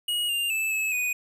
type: tone with pitch steps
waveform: square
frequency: 2892 / 2798 / 2628 / 2594 / 2481 Hz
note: F#7 / F7 / E7 / E7 / D#7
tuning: -40 / +3 / -6 / -28 / -6 cents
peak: -25 dBFS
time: 0.08-1.13 s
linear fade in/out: 5 ms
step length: 210 ms
effects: 10-bit